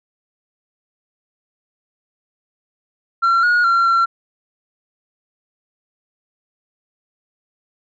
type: tone with pitch steps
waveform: sine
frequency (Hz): 1364 / 1444 / 1370 / 1361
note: F6 / F#6 / F6 / F6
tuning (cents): -41 / -43 / -34 / -45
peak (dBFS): -9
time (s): 3.22-4.06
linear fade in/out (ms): 20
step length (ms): 210
effects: tanh soft clip ceiling -11 dBFS